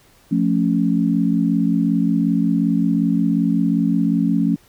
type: chord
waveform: sine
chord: F augmented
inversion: none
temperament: equal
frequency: 174.61 / 220 / 277.2 Hz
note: F3 / A3 / C#4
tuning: 0 / 0 / 0 cents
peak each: -19 dBFS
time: 0.31-4.56 s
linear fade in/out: 10 ms
effects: pink hiss -53 dBFS RMS until 4.68 s